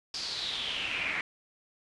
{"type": "noise with band-pass filter sweep", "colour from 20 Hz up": "brown", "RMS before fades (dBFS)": -34, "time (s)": [0.14, 1.21], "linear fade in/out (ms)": 2, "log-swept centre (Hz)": [5000, 2100], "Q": 6, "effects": ["resampled to 24000 Hz"]}